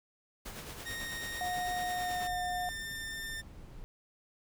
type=noise with tremolo; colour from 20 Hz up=pink; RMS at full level=-43 dBFS; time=0.45-2.28 s; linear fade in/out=10 ms; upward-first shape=sine; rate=9.1 Hz; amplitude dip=45%
type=tone with pitch glide; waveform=sawtooth; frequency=1858 to 1796.8 Hz; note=A#6 to A6; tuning=-6 to +36 cents; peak=-35 dBFS; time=0.85-3.42 s; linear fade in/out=20 ms; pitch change=-58 cents; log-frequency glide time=1.86-2.42 s
type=tone; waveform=sine; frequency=721 Hz; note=F#5; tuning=45 cents flat; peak=-33 dBFS; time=1.41-2.69 s; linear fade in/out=0 ms
type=noise; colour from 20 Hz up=brown; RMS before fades=-48 dBFS; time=2.28-3.84 s; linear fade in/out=0 ms
effects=none